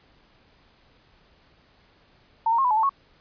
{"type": "tone with pitch steps", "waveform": "sine", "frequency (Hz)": [901, 928, 1074, 991, 860, 889, 1102], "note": ["A5", "A#5", "C6", "B5", "A5", "A5", "C#6"], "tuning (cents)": [41, -8, 45, 6, -40, 18, -11], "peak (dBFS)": -18, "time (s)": [2.46, 2.894], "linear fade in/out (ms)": 5, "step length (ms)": 62, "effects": ["pink hiss -59 dBFS RMS until 3.2 s", "resampled to 11025 Hz"]}